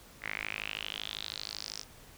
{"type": "tone with band-pass filter sweep", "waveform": "sawtooth", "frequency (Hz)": 52.7, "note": "G#1", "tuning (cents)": 26, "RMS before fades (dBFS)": -40, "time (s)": [0.21, 1.85], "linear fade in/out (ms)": 50, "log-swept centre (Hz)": [2000, 5600], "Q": 5.5, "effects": ["pink hiss -55 dBFS RMS until 2.17 s"]}